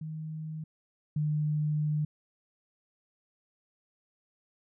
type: tone pair in turn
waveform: sine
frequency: 156.7 / 151.12 Hz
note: D#3 / D3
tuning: +13 / +50 cents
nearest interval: minor second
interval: 63 cents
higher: first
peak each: -35 / -26 dBFS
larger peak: second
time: 0.01-0.64 / 1.16-2.05 s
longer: second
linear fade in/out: 5 ms
effects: none